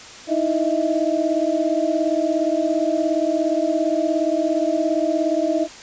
sine tone cluster, 309.8 / 327 / 622 / 661 Hz, D#4 / E4 / D#5 / E5, -7 / -14 / -1 / +5 cents, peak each -23 dBFS, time 0.27-5.68 s, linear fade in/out 50 ms, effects white hiss -39 dBFS RMS until 5.82 s + resampled to 16000 Hz

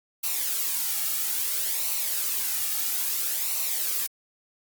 blue noise with flanger, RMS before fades -27 dBFS, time 0.23-4.07 s, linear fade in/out 10 ms, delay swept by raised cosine 0.59 to 1.99 ms, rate 0.6 Hz, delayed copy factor -0.5, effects Opus 48 kbps

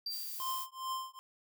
triangle tone with exponential decay, 4699 Hz, D8, in tune, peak -33 dBFS, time 0.06-0.66 s, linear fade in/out 5 ms, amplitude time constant 130 ms
violet noise, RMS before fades -42 dBFS, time 0.09-0.67 s, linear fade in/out 50 ms
square tone with tremolo, 1046.5 Hz, C6, in tune, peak -34 dBFS, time 0.4-1.19 s, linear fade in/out 0 ms, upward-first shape triangle, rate 2.4 Hz, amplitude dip 100%
effects none

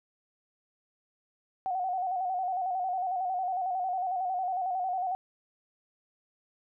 sine tone with vibrato, 740 Hz, F#5, in tune, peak -28 dBFS, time 1.66-5.15 s, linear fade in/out 0 ms, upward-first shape square, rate 11 Hz, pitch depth 51 cents each way, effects none

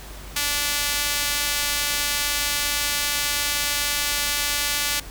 sawtooth tone with high-pass filter, 290.4 Hz, D4, 19 cents flat, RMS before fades -24 dBFS, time 0.36-5 s, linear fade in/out 5 ms, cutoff 2400 Hz, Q 0.57, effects added 50 Hz sine -39 dBFS peak until 5.1 s + pink hiss -41 dBFS RMS until 5.1 s

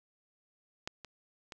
clicks, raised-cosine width 0.2 ms, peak -19 / -28 / -27 dBFS, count 3, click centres 0.875 / 1.047 / 1.522 s, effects none

